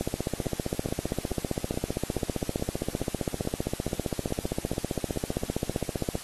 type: two click trains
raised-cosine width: 2 ms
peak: -23 / -14 dBFS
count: 12 / 95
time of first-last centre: 0.46-5.161 / 0.01-6.154 s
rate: 2.34 / 15.3 Hz
effects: white hiss -42 dBFS RMS until 6.23 s + AAC 32 kbps